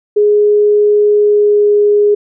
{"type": "tone with pitch glide", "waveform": "sine", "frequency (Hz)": [416.4, 413.8], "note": ["G#4", "G#4"], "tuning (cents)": [5, -6], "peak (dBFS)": -6, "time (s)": [0.16, 2.15], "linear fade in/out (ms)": 10, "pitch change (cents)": -11, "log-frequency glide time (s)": [1.15, 1.73], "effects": []}